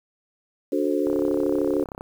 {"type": "chord", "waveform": "sine", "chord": "D dominant seventh", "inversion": "none", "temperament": "just", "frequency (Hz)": [293.7, 367.1, 440.5, 528.6], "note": ["D4", "F#4", "A4", "C5"], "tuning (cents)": [0, -14, 2, 18], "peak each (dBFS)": [-24, -25, -27, -28], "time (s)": [0.72, 1.84], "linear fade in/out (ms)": 5}
{"type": "click train", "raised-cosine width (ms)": 1, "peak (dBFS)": -21, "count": 32, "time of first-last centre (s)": [1.07, 2.009], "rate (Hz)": 33}
{"effects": ["8-bit"]}